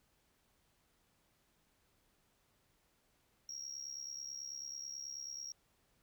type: tone with amplitude modulation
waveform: triangle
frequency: 5610 Hz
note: F8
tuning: 7 cents sharp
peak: -37 dBFS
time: 3.49-5.52 s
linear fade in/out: 2 ms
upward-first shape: sine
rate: 69.2 Hz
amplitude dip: 85%
effects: tanh soft clip ceiling -37 dBFS + pink hiss -75 dBFS RMS until 6.02 s